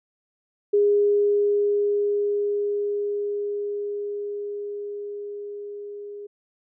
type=tone with level ramp; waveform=sine; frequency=410 Hz; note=G#4; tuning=22 cents flat; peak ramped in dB=-15 to -34 dBFS; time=0.73-6.27 s; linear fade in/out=10 ms; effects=none